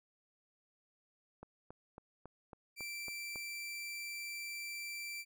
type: click train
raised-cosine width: 1 ms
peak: -35 dBFS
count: 8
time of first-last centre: 1.43-3.358 s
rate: 3.63 Hz
type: tone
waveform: sawtooth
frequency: 2343 Hz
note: D7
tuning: 5 cents flat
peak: -38 dBFS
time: 2.76-5.25 s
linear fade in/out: 50 ms
effects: none